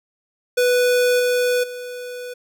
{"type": "tone with level steps", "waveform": "square", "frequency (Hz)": 493.9, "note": "B4", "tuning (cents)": 0, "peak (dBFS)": [-15, -17, -30], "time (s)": [0.57, 2.34], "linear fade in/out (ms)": 10, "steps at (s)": [1.19, 1.63], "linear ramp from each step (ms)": 10, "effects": []}